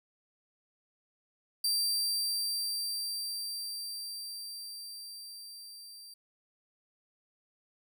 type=tone with level ramp; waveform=sawtooth; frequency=4699 Hz; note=D8; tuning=in tune; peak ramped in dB=-24 to -45 dBFS; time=1.64-6.14 s; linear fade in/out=5 ms; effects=none